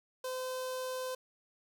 sawtooth tone with notch filter, 513 Hz, C5, 34 cents flat, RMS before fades -38 dBFS, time 0.24-1.15 s, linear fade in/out 5 ms, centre 2100 Hz, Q 1.5, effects none

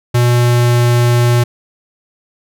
square tone with pitch glide, 121.2 to 120.5 Hz, B2 to B2, -32 to -42 cents, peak -9 dBFS, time 0.14-1.44 s, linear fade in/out 10 ms, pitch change -10 cents, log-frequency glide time 0.26-0.86 s, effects none

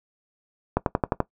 accelerating click train, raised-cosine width 1 ms, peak -6 dBFS, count 6, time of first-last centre 0.77-1.203 s, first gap 92 ms, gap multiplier 0.97, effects noise-tail reverb RT60 0.1 s tail -18 dB re dry

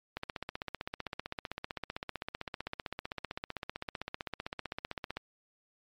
click train, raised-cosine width 0.3 ms, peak -20 dBFS, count 79, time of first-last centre 0.17-5.17 s, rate 15.6 Hz, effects MP3 64 kbps

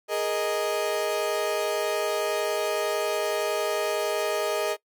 35% pulse chord, Ab suspended second, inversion none, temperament equal, 415.3 / 466.2 / 622.3 Hz, Ab4 / Bb4 / Eb5, 0 / 0 / 0 cents, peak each -28 / -29 / -26 dBFS, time 0.08-4.77 s, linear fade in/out 50 ms, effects noise-tail reverb RT60 0.1 s tail -21 dB re dry

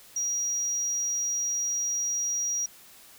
sine tone, 5740 Hz, F8, 47 cents sharp, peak -24 dBFS, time 0.16-2.66 s, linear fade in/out 5 ms, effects tanh soft clip ceiling -24 dBFS + white hiss -52 dBFS RMS until 3.18 s

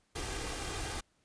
pink noise with comb filter, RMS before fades -38 dBFS, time 0.15-1.01 s, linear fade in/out 10 ms, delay 2.5 ms, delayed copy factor +0.55, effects pink hiss -73 dBFS RMS until 1.24 s + resampled to 22050 Hz

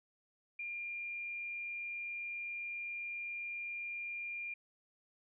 sine tone with frequency modulation, 2400 Hz, D7, 37 cents sharp, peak -39 dBFS, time 0.59-4.54 s, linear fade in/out 5 ms, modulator 87.5 Hz, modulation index 0.23, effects none

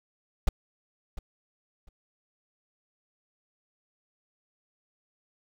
brown noise with echo, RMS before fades -18 dBFS, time 0.47-0.49 s, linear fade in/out 5 ms, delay 700 ms, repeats 2, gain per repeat -15 dB, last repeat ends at 1.89 s, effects none

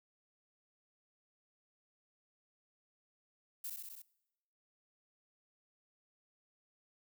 violet noise with echo, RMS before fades -42 dBFS, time 3.64-3.7 s, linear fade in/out 5 ms, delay 64 ms, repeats 5, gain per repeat -2 dB, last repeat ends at 4.02 s, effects noise-tail reverb RT60 0.9 s tail -22 dB re dry

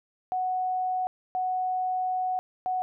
sine tone bursts at uneven times, 740 Hz, F#5, in tune, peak -25 dBFS, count 3, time 0.32-1.07 / 1.35-2.39 / 2.66-2.82 s, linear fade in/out 0 ms, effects none

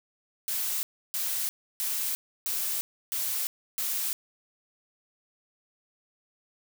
blue noise bursts, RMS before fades -30 dBFS, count 6, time 0.48-4.13 s, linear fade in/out 0 ms, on 350 ms, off 310 ms, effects none

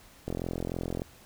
click train, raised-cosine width 2 ms, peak -19 dBFS, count 33, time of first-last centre 0.28-1.019 s, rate 43.3 Hz, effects pink hiss -55 dBFS RMS until 1.25 s

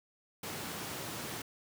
pink high-pass noise, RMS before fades -41 dBFS, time 0.43-1.42 s, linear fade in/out 5 ms, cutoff 100 Hz, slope 24 dB/octave, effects none

